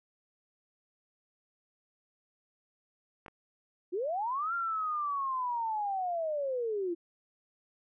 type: clicks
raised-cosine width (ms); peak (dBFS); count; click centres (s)
0.5; -32; 2; 3.262 / 3.282
type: linear two-way sweep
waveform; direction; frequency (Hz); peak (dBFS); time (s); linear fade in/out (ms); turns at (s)
sine; up then down; 330 to 1396.9 to 330; -30; 3.92-6.95; 20; 4.54
effects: none